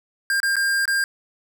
square tone with dropouts, 1602 Hz, G6, 37 cents sharp, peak -19 dBFS, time 0.3-1.04 s, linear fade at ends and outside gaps 1 ms, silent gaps 0.402-0.431 / 0.557-0.566 / 0.855-0.878 s, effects none

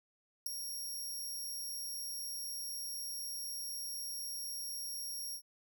15% pulse tone with ADSR envelope, 5588 Hz, F8, in tune, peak -24 dBFS, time 0.46-5.42 s, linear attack 6 ms, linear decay 4 ms, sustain -10 dB, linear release 78 ms, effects none

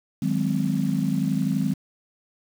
sine chord, Ab dominant seventh, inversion second, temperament just, 155.74 / 186.89 / 207.7 / 259.6 Hz, Eb3 / Gb3 / Ab3 / C4, +2 / +18 / 0 / -13 cents, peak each -26 dBFS, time 0.22-1.74 s, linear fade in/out 5 ms, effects tanh soft clip ceiling -10 dBFS + 7-bit

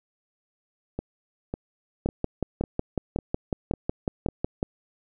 two click trains, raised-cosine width 2 ms, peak -16 / -11 dBFS, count 7 / 15, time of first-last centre 0.99-4.287 / 2.06-4.629 s, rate 1.82 / 5.45 Hz, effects none

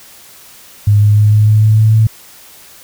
sine tone with pitch steps, 103.4 / 104.36 / 105.33 / 106.31 / 107.29 / 108.29 / 109.3 / 110.31 Hz, G#2 / G#2 / G#2 / G#2 / A2 / A2 / A2 / A2, -7 / +9 / +25 / +41 / -43 / -27 / -11 / +5 cents, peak -5 dBFS, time 0.87-2.07 s, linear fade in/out 5 ms, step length 150 ms, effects white hiss -39 dBFS RMS until 2.83 s

